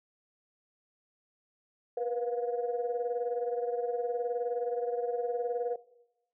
sine tone cluster, 479.1 / 498.3 / 708 Hz, A#4 / B4 / F5, +47 / +15 / +23 cents, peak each -32 / -34 / -37 dBFS, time 1.97-5.76 s, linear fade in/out 5 ms, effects noise-tail reverb RT60 0.9 s tail -18 dB re dry + tanh soft clip ceiling -21 dBFS

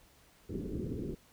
white low-pass noise, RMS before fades -38 dBFS, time 0.49-1.15 s, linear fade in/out 10 ms, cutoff 410 Hz, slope 48 dB/octave, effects pink hiss -63 dBFS RMS until 1.32 s

